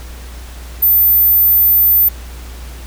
sine tone, 14080 Hz, A9, in tune, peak -7 dBFS, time 0.82-2.09 s, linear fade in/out 10 ms, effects added 60 Hz sine -28 dBFS peak until 2.86 s + pink hiss -37 dBFS RMS until 2.86 s

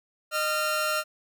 sawtooth tone pair together, 615.2 / 1381 Hz, D#5 / F6, -20 / -20 cents, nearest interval octave + major second, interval 1400 cents, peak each -25 / -23 dBFS, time 0.31-1.04 s, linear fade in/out 50 ms, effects none

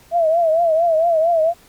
sine tone with vibrato, 659.3 Hz, E5, in tune, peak -12 dBFS, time 0.11-1.54 s, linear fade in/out 50 ms, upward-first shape triangle, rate 4.4 Hz, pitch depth 110 cents each way, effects pink hiss -49 dBFS RMS until 1.68 s + MP3 96 kbps

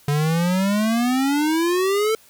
square exponential sweep, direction up, 142.7 to 448.2 Hz, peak -18 dBFS, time 0.08-2.15 s, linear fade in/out 2 ms, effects white hiss -52 dBFS RMS until 2.29 s

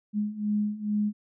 sine beating tone pair, 207.7 / 210 Hz, G#3 / G#3, 0 / +19 cents, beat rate 2.3 Hz, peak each -30 / -27 dBFS, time 0.13-1.13 s, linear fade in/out 50 ms, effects none

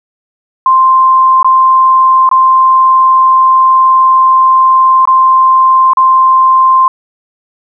sine tone with dropouts, 1046.5 Hz, C6, in tune, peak -3 dBFS, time 0.66-6.88 s, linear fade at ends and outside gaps 2 ms, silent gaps 1.429-1.445 / 2.291-2.313 / 5.054-5.074 / 5.934-5.971 s, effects none

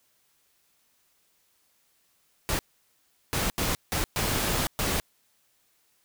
pink noise bursts at uneven times, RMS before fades -27 dBFS, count 6, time 2.49-2.59 / 3.33-3.5 / 3.58-3.75 / 3.92-4.04 / 4.16-4.67 / 4.79-5 s, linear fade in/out 0 ms, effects white hiss -68 dBFS RMS until 6.04 s

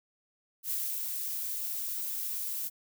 violet noise with ADSR envelope, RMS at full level -32 dBFS, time 0.63-2.7 s, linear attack 76 ms, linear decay 290 ms, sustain -3 dB, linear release 33 ms, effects none

